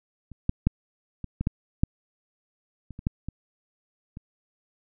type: clicks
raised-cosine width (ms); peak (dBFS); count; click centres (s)
5; -30 / -10 / -7 / -21 / -15 / -11 / -7 / -27 / -26 / -11 / -20 / -26; 12; 0.317 / 0.494 / 0.67 / 1.243 / 1.41 / 1.471 / 1.835 / 2.907 / 2.991 / 3.069 / 3.286 / 4.171
effects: none